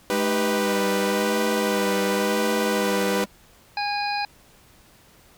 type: chord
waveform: sawtooth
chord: Eb augmented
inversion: none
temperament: equal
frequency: 311.1 / 392 / 493.9 Hz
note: Eb4 / G4 / B4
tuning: 0 / 0 / 0 cents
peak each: -26 / -23 / -20 dBFS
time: 0.1-3.24 s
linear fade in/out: 0 ms
type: tone with vibrato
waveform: square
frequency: 206.6 Hz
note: G#3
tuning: 9 cents flat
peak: -27 dBFS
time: 0.11-3.26 s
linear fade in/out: 20 ms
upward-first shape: sine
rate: 0.93 Hz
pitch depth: 76 cents each way
type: harmonic tone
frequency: 821 Hz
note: G#5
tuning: 20 cents flat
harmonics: 1 / 2 / 3 / 5 / 6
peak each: -25 / -33 / -31 / -33 / -35 dBFS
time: 3.77-4.25 s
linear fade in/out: 2 ms
effects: pink hiss -54 dBFS RMS until 5.37 s